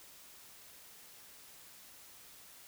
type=silence; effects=white hiss -56 dBFS RMS until 2.67 s